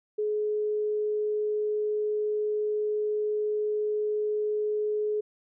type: tone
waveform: sine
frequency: 422.9 Hz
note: G#4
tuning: 31 cents sharp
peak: -25 dBFS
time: 0.18-5.21 s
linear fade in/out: 10 ms
effects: none